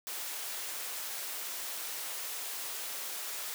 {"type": "high-pass noise", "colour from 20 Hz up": "white", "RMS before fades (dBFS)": -39, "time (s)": [0.07, 3.54], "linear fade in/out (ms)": 0, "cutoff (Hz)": 450, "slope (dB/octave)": 12, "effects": []}